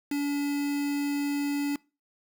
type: tone with quantisation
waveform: triangle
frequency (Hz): 286.2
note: D4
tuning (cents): -45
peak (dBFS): -24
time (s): 0.11-1.76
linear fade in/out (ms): 5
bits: 6
effects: noise-tail reverb RT60 0.3 s tail -23 dB re dry